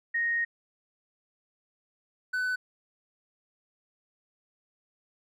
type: tone pair in turn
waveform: sine / triangle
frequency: 1864.7 / 1502.8 Hz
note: A#6 / F#6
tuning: 0 / +26 cents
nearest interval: major third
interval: 374 cents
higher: first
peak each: -25 dBFS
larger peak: neither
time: 0.14-0.45 / 2.33-2.56 s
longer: first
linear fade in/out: 10 ms
effects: none